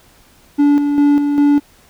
triangle tone with tremolo, 288.6 Hz, D4, 30 cents flat, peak -6 dBFS, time 0.58-1.6 s, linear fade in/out 20 ms, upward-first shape square, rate 2.5 Hz, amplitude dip 45%, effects pink hiss -49 dBFS RMS until 1.89 s

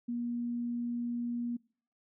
sine tone, 238.8 Hz, A#3, 42 cents sharp, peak -32 dBFS, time 0.08-1.57 s, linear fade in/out 10 ms, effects noise-tail reverb RT60 0.5 s tail -24 dB re dry

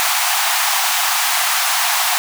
pink high-pass noise, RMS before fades -17 dBFS, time 0-2.18 s, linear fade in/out 0 ms, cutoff 690 Hz, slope 96 dB/octave, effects none

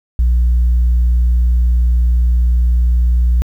sine tone, 60.1 Hz, B1, 46 cents flat, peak -7 dBFS, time 0.19-3.42 s, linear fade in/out 0 ms, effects tanh soft clip ceiling -7 dBFS + 8-bit

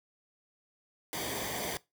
pink noise with comb filter, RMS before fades -36 dBFS, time 1.13-1.77 s, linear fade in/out 0 ms, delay 0.74 ms, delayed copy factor -0.65, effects noise-tail reverb RT60 0.2 s tail -20 dB re dry + high-pass 60 Hz 12 dB/octave

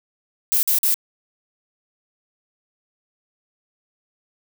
violet noise bursts, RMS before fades -18 dBFS, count 3, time 0.52-0.942 s, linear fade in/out 0 ms, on 110 ms, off 46 ms, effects none

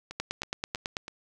two click trains, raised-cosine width 0.2 ms, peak -22 / -13 dBFS, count 4 / 8, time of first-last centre 0.11-1.081 / 0.2-0.968 s, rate 3.09 / 9.11 Hz, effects none

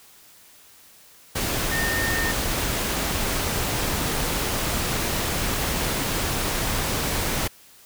sine tone in noise, 1826 Hz, A#6, 36 cents flat, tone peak -25 dBFS, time 1.71-2.32 s, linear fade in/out 10 ms, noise pink, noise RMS -25 dBFS, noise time 1.35-7.48 s, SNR -3 dB, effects white hiss -51 dBFS RMS until 7.85 s

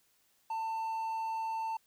triangle tone, 894 Hz, A5, 27 cents sharp, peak -31 dBFS, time 0.5-1.77 s, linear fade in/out 5 ms, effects white hiss -71 dBFS RMS until 1.86 s

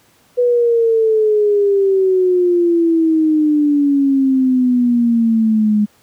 sine exponential sweep, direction down, 493.9 to 207.5 Hz, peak -10 dBFS, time 0.37-5.86 s, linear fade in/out 20 ms, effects pink hiss -53 dBFS RMS until 6.02 s + high-pass 100 Hz 12 dB/octave

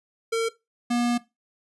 square tone pair in turn, 454.8 / 240 Hz, A#4 / B3, -43 / -49 cents, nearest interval major seventh, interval 1106 cents, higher first, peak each -22 dBFS, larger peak neither, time 0.32-0.49 / 0.9-1.18 s, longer second, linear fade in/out 10 ms, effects noise-tail reverb RT60 0.2 s tail -17 dB re dry + resampled to 24000 Hz

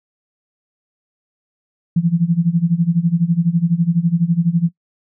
sine tone with tremolo, 169.8 Hz, F3, 48 cents flat, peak -9 dBFS, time 1.96-4.69 s, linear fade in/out 5 ms, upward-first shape sine, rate 12 Hz, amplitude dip 90%, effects noise-tail reverb RT60 0.1 s tail -19 dB re dry

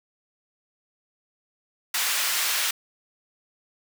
pink high-pass noise, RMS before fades -25 dBFS, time 1.94-2.71 s, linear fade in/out 5 ms, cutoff 1600 Hz, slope 12 dB/octave, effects none

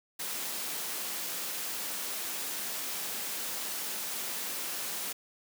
white high-pass noise, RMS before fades -36 dBFS, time 0.19-5.13 s, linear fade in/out 10 ms, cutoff 170 Hz, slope 24 dB/octave, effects none

